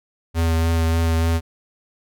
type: tone with vibrato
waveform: square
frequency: 82.3 Hz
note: E2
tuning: 2 cents flat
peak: -17 dBFS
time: 0.34-1.41 s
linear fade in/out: 50 ms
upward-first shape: triangle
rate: 3.4 Hz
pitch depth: 18 cents each way
effects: none